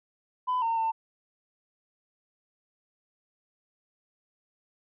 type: tone with pitch steps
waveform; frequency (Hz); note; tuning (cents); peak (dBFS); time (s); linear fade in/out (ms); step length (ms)
sine; 1004 / 913 / 898; B5 / A#5 / A5; +28 / -36 / +35; -23; 0.47-0.92; 20; 150
effects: tanh soft clip ceiling -22 dBFS